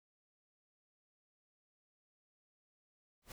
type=noise with exponential growth; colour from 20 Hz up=pink; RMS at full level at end=-44 dBFS; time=3.22-3.32 s; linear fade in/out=2 ms; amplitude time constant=21 ms; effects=none